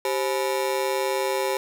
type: ring-modulated tone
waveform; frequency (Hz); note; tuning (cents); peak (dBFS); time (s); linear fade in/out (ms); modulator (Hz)
30% pulse; 460; A#4; -23; -17; 0.05-1.57; 0; 69.4
effects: none